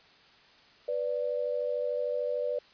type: tone pair together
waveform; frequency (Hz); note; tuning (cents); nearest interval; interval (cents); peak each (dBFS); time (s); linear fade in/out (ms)
sine; 493.9 / 587.3; B4 / D5; 0 / 0; minor third; 300; -31 / -31; 0.88-2.59; 5
effects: white hiss -58 dBFS RMS until 2.73 s + resampled to 11025 Hz